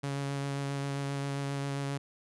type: tone with vibrato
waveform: sawtooth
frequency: 139.7 Hz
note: C#3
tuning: 14 cents sharp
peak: -28 dBFS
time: 0.03-1.98 s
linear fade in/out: 10 ms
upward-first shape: sine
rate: 7.5 Hz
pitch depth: 13 cents each way
effects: resampled to 24000 Hz